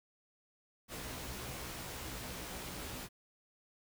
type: noise with comb filter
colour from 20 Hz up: pink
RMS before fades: -44 dBFS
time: 0.88-3.09 s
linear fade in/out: 50 ms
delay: 16 ms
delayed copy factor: +0.65
effects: none